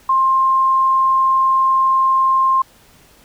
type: tone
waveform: sine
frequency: 1058 Hz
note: C6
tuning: 19 cents sharp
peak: -11 dBFS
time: 0.09-2.62 s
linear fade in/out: 5 ms
effects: pink hiss -49 dBFS RMS until 3.24 s